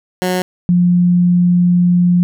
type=tone pair in turn; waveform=15% pulse / sine; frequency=182.7 / 176.78 Hz; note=F#3 / F3; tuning=-22 / +21 cents; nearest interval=minor second; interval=57 cents; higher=first; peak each=-8 dBFS; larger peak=neither; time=0.22-0.42 / 0.69-2.23 s; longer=second; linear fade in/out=0 ms; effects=none